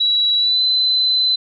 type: tone with pitch glide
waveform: sine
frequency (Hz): 3907 to 4035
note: B7 to B7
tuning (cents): -19 to +36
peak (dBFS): -13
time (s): 0-1.36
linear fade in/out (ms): 10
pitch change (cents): +55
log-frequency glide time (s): 0.37-0.62
effects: none